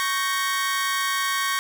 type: chord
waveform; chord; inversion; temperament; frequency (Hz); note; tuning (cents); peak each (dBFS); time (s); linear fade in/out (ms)
sawtooth; G diminished; second; equal with one note detuned; 1108.7 / 1558.1 / 1864.7; Db6 / G6 / Bb6; 0 / -11 / 0; -21 / -26 / -24; 0-1.59; 0
effects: none

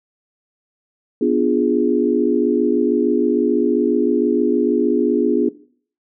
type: chord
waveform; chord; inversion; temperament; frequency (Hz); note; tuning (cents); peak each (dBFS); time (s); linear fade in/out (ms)
sine; B diminished seventh; none; equal; 246.9 / 293.7 / 349.2 / 415.3; B3 / D4 / F4 / Ab4; 0 / 0 / 0 / 0; -19; 1.21-5.49; 5
effects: noise-tail reverb RT60 0.5 s tail -18 dB re dry

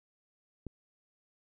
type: click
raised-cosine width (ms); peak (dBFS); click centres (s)
3; -27; 0.667
effects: none

